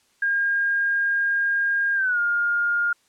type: tone with pitch glide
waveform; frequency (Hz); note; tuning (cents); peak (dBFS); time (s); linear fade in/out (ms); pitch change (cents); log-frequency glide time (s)
sine; 1616 to 1415; G#6 to F6; -48 to +22; -19; 0.22-2.93; 5; -230; 1.95-2.19
effects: white hiss -63 dBFS RMS until 3.08 s + low-pass 9000 Hz 12 dB/octave